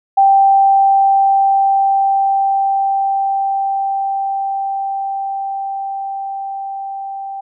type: tone with level ramp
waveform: sine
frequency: 784 Hz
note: G5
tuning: in tune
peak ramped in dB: -6 to -23 dBFS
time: 0.17-7.41 s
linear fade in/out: 10 ms
effects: none